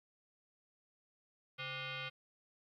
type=tone with frequency modulation; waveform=sine; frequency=519 Hz; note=C5; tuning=14 cents flat; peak=-40 dBFS; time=1.58-2.1 s; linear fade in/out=20 ms; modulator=657 Hz; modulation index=4.8; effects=13-bit